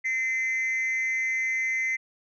sine tone with frequency modulation, 2067 Hz, C7, 22 cents flat, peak -22 dBFS, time 0.04-1.97 s, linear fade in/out 20 ms, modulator 242 Hz, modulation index 0.43, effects tanh soft clip ceiling -23 dBFS

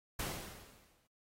pink noise with exponential decay, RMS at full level -37 dBFS, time 0.19-1.07 s, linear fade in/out 5 ms, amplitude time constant 190 ms, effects noise-tail reverb RT60 0.2 s tail -26 dB re dry + AAC 48 kbps

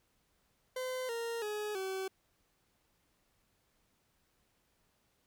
40% pulse tone with pitch steps, 512 / 464.1 / 420.7 / 381.4 Hz, C5 / A#4 / G#4 / G4, -38 / -8 / +22 / -47 cents, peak -35 dBFS, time 0.76-2.08 s, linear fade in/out 5 ms, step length 330 ms, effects pink hiss -75 dBFS RMS until 5.26 s

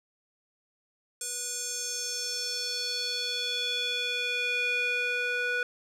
square tone with band-pass filter sweep, 489.6 Hz, B4, 15 cents flat, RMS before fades -31 dBFS, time 1.21-5.63 s, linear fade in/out 2 ms, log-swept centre 8100 to 1800 Hz, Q 3.6, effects none

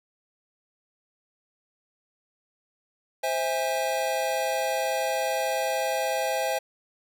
square chord, C augmented, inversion none, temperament just, 523.3 / 654.1 / 817.6 Hz, C5 / E5 / G#5, 0 / -14 / -27 cents, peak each -30 dBFS, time 3.23-6.59 s, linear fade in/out 10 ms, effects none

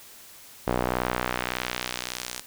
sawtooth tone with band-pass filter sweep, 61.74 Hz, B1, in tune, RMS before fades -30 dBFS, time 0.67-2.41 s, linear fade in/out 0 ms, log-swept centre 630 to 8400 Hz, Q 0.76, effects white hiss -48 dBFS RMS until 2.46 s

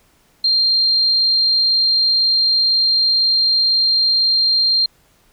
sine tone, 4186 Hz, C8, in tune, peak -12 dBFS, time 0.44-4.86 s, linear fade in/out 5 ms, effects pink hiss -56 dBFS RMS until 5.32 s

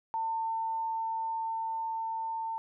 sine tone with level ramp, 899 Hz, A5, 37 cents sharp, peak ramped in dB -29 to -32 dBFS, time 0.14-2.58 s, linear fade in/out 0 ms, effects none

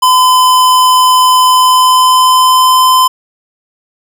square tone with pitch glide, 1016 to 1025.4 Hz, B5 to C6, +49 to -35 cents, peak -5 dBFS, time 0.02-3.08 s, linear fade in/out 10 ms, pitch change +16 cents, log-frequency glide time 1.5-2.81 s, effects none

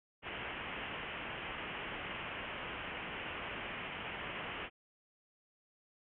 white low-pass noise, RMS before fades -43 dBFS, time 0.22-4.7 s, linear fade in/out 50 ms, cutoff 3100 Hz, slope 96 dB/octave, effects none

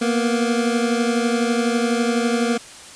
25% pulse beating tone pair, 233.1 / 245.1 Hz, A#3 / B3, 0 / -13 cents, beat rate 12 Hz, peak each -15 / -20 dBFS, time 0.01-2.58 s, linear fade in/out 10 ms, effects white hiss -40 dBFS RMS until 2.95 s + resampled to 22050 Hz

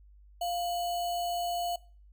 sine tone with sample-and-hold, 698.5 Hz, F5, in tune, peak -29 dBFS, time 0.41-1.76 s, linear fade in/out 5 ms, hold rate 3675 Hz, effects noise-tail reverb RT60 0.4 s tail -21 dB re dry + added 50 Hz sine -53 dBFS peak until 2.12 s

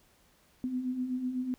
sine beating tone pair, 246.9 / 254.9 Hz, B3 / C4, 0 / -45 cents, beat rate 8 Hz, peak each -39 / -31 dBFS, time 0.64-1.54 s, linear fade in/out 0 ms, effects pink hiss -65 dBFS RMS until 1.58 s

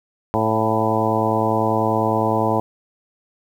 harmonic tone with a mistuned harmonic, 110 Hz, A2, in tune, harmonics 1 / 2 / 3 / 4 / 5 / 6 / 7 / 8 / 9, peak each -25 / -25 / -25 / -25 / -25 / -25 / -25 / -25 / -25 dBFS, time 0.34-2.6 s, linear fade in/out 0 ms, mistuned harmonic 6, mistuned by +29 cents, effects 8-bit

